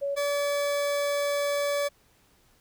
sine / 40% pulse tone pair in turn, 562 / 573.5 Hz, C#5 / D5, +24 / -41 cents, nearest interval unison, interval 35 cents, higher second, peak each -26 / -24 dBFS, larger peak second, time 0.01-0.16 / 0.16-1.89 s, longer second, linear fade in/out 20 ms, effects pink hiss -63 dBFS RMS until 2.6 s

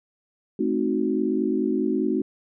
sine chord, A diminished seventh, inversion none, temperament equal with one note detuned, 216.8 / 261.6 / 311.1 / 370 Hz, A3 / C4 / Eb4 / Gb4, -25 / 0 / 0 / 0 cents, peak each -27 / -26 / -26 / -26 dBFS, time 0.59-2.22 s, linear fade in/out 5 ms, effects none

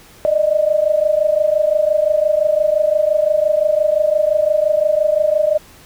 sine tone pair together, 597.2 / 623 Hz, D5 / D#5, +29 / +2 cents, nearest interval minor second, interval 73 cents, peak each -15 dBFS, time 0.25-5.58 s, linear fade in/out 0 ms, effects pink hiss -44 dBFS RMS until 5.85 s

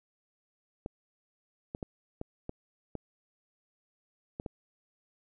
clicks, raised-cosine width 2 ms, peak -23 dBFS, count 8, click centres 0.861 / 1.749 / 1.828 / 2.214 / 2.494 / 2.953 / 4.399 / 4.462 s, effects none

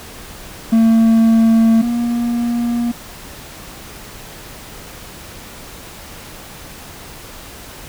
triangle tone pair in turn, 225.8 / 237.2 Hz, A3 / A#3, +45 / +30 cents, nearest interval minor second, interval 85 cents, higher second, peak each -6 / -13 dBFS, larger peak first, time 0.72-1.82 / 1.82-2.92 s, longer neither, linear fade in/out 10 ms, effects pink hiss -35 dBFS RMS until 7.88 s

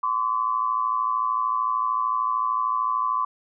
sine tone pair together, 1029 / 1142.3 Hz, C6 / D6, -29 / -48 cents, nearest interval major second, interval 181 cents, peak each -24 dBFS, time 0.03-3.25 s, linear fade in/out 5 ms, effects none

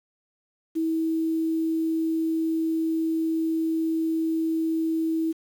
sine tone with quantisation, 322.6 Hz, E4, 37 cents flat, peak -22 dBFS, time 0.75-5.33 s, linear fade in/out 20 ms, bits 8, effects none

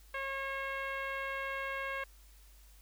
10% pulse tone with low-pass filter, 543 Hz, C#5, 36 cents flat, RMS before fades -38 dBFS, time 0.14-2.04 s, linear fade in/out 5 ms, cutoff 2100 Hz, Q 1.4, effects added 50 Hz sine -56 dBFS peak until 2.81 s + white hiss -64 dBFS RMS until 2.81 s

